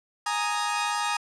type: chord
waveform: sawtooth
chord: Ab suspended second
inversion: none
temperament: equal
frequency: 830.6 / 932.3 / 1244.5 Hz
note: Ab5 / Bb5 / Eb6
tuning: 0 / 0 / 0 cents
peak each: -26 dBFS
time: 0.26-1.17 s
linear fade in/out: 5 ms
effects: resampled to 22050 Hz